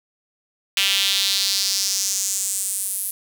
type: tone with high-pass filter sweep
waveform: sawtooth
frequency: 196 Hz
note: G3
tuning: in tune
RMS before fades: -22 dBFS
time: 0.77-3.11 s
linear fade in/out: 2 ms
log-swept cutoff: 2900 to 11000 Hz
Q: 3
effects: none